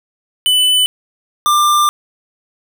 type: tone pair in turn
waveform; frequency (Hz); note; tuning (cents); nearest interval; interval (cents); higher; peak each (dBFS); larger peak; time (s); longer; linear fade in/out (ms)
square; 2999 / 1190.2; F#7 / D6; +23 / +23; octave + major third; 1600; first; -10; neither; 0.46-0.86 / 1.46-1.89; second; 0
effects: none